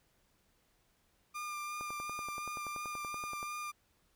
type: tone with vibrato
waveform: 30% pulse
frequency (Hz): 1200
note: D6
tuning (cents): +37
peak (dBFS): -36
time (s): 1.34-3.72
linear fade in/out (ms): 20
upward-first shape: sine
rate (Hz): 2.8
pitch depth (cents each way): 16
type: click train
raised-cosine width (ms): 1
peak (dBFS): -32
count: 18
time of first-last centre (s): 1.81-3.429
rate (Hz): 10.5
effects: pink hiss -73 dBFS RMS until 4.15 s